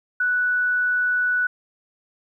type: tone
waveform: sine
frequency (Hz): 1480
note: F#6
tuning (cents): 0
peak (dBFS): -18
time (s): 0.2-1.47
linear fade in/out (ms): 5
effects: 10-bit